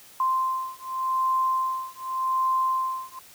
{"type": "beating tone pair", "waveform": "sine", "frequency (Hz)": [1043, 1043.86], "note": ["C6", "C6"], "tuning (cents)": [-6, -4], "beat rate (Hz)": 0.86, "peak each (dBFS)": -26, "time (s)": [0.2, 3.19], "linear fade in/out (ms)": 2, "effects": ["white hiss -50 dBFS RMS until 3.34 s"]}